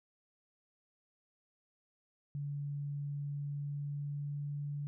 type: tone with pitch glide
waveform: sine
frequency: 143.5 to 144.67 Hz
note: D3 to D3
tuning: -40 to -26 cents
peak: -36 dBFS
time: 2.35-4.87 s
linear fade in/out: 0 ms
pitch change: +14 cents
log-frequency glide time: 3.32-4.58 s
effects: none